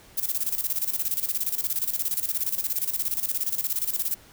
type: noise with tremolo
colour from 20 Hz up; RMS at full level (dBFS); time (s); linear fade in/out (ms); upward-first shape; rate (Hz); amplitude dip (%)
violet; -25; 0.17-4.15; 10; square; 17; 75
effects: pink hiss -52 dBFS RMS until 4.32 s